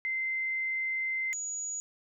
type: tone pair in turn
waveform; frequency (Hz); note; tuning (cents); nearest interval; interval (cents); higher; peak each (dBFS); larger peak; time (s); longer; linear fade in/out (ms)
sine; 2076 / 6823; C7 / G#8; -14 / +46; octave + major sixth; 2060; second; -29 / -33; first; 0.05-1.33 / 1.33-1.8; first; 0
effects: none